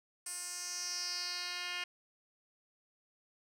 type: tone with band-pass filter sweep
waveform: 10% pulse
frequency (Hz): 355.4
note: F4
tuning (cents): +30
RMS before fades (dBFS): -40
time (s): 0.26-1.84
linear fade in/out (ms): 5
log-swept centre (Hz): 8600 to 3100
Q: 3.7
effects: none